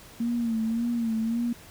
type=tone with vibrato; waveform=sine; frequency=230 Hz; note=A#3; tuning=23 cents flat; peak=-24 dBFS; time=0.2-1.53 s; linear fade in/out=5 ms; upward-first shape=sine; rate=1.8 Hz; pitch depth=63 cents each way; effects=pink hiss -49 dBFS RMS until 1.7 s